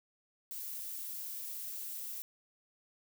violet noise, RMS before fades -42 dBFS, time 0.51-2.22 s, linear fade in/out 0 ms, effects none

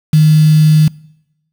sine tone with quantisation, 154.5 Hz, D#3, 12 cents flat, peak -4 dBFS, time 0.13-0.88 s, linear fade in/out 5 ms, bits 4, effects noise-tail reverb RT60 0.9 s tail -25 dB re dry

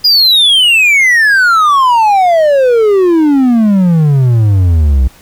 triangle exponential sweep, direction down, 4978 to 61.74 Hz, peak -3 dBFS, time 0.04-5.08 s, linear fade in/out 10 ms, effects pink hiss -41 dBFS RMS until 5.21 s

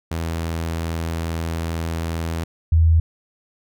sawtooth / sine tone pair in turn, 82.41 / 81.37 Hz, E2 / E2, 0 / -22 cents, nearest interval unison, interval 22 cents, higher first, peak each -19 / -11 dBFS, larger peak second, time 0.11-2.44 / 2.72-3 s, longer first, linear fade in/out 5 ms, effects none

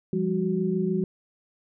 sine tone cluster, 173.7 / 200.4 / 371.9 Hz, F3 / G3 / F#4, -9 / +38 / +9 cents, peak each -27 dBFS, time 0.13-1.04 s, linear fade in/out 2 ms, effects none

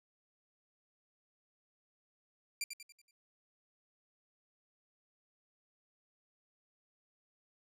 15% pulse tone with echo, 2371 Hz, D7, 16 cents sharp, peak -28 dBFS, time 2.61-2.64 s, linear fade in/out 2 ms, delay 94 ms, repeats 5, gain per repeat -7 dB, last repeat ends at 3.11 s, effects none

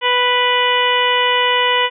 harmonic tone with a mistuned harmonic, 493.9 Hz, B4, in tune, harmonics 1 / 2 / 3 / 4 / 5 / 6 / 7, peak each -20 / -17 / -25 / -19 / -24 / -18 / -29 dBFS, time 0.01-1.9 s, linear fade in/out 50 ms, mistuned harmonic 5, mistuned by -15 cents, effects none

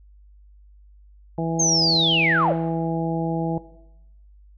harmonic tone, 164.6 Hz, E3, 2 cents flat, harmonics 1 / 2 / 3 / 4 / 5, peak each -25 / -28 / -30 / -31 / -32 dBFS, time 1.38-3.58 s, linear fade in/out 2 ms
sine linear sweep, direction down, 6500 to 456.5 Hz, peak -17 dBFS, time 1.59-2.53 s, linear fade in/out 10 ms
effects noise-tail reverb RT60 0.9 s tail -17 dB re dry + added 50 Hz sine -47 dBFS peak until 4.57 s

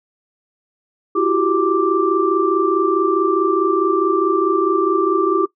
sine tone cluster, 334.3 / 369.5 / 394.2 / 1175 Hz, E4 / F#4 / G4 / D6, +24 / -2 / +10 / +1 cents, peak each -19 dBFS, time 1.15-5.46 s, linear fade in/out 10 ms, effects noise-tail reverb RT60 0.1 s tail -19 dB re dry

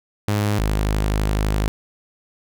sawtooth tone pair in turn, 103.83 / 51.91 Hz, G#2 / G#1, 0 / 0 cents, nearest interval octave, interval 1200 cents, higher first, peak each -14 dBFS, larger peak neither, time 0.28-0.59 / 0.59-1.68 s, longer second, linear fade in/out 0 ms, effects none

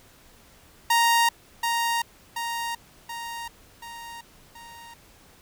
sawtooth tone with echo, 932.3 Hz, A#5, in tune, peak -14 dBFS, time 0.9-1.29 s, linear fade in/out 5 ms, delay 730 ms, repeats 5, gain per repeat -5 dB, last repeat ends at 4.94 s, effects pink hiss -54 dBFS RMS until 5.41 s

